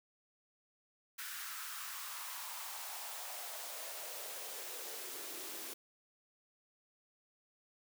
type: noise with high-pass filter sweep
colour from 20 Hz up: white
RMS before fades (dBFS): -45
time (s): 1.18-5.74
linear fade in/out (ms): 10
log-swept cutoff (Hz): 1500 to 310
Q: 2.9
effects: none